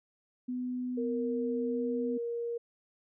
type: tone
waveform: sine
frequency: 250 Hz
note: B3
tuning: 21 cents sharp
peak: -32 dBFS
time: 0.48-2.18 s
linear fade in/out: 10 ms
type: tone with pitch glide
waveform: sine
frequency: 465.7 to 470 Hz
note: A#4 to A#4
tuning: -2 to +14 cents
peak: -32 dBFS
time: 0.97-2.58 s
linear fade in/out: 10 ms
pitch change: +16 cents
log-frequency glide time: 1.69-1.8 s
effects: none